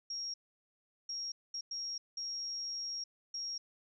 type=tone bursts at uneven times; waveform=sine; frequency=5588 Hz; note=F8; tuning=in tune; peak=-37 dBFS; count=6; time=0.1-0.34 / 1.09-1.32 / 1.54-1.61 / 1.71-1.98 / 2.17-3.04 / 3.34-3.58 s; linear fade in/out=5 ms; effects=none